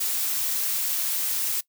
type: noise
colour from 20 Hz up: blue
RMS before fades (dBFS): -26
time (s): 0-1.61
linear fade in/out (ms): 10
effects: noise-tail reverb RT60 0.1 s tail -21 dB re dry